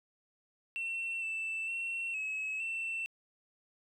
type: tone with pitch steps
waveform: sine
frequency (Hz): 2704 / 2656 / 2715 / 2572 / 2684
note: E7 / E7 / F7 / E7 / E7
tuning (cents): +43 / +12 / -50 / -43 / +31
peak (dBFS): -32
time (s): 0.76-3.06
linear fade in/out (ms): 0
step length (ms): 460
effects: tanh soft clip ceiling -32 dBFS + 12-bit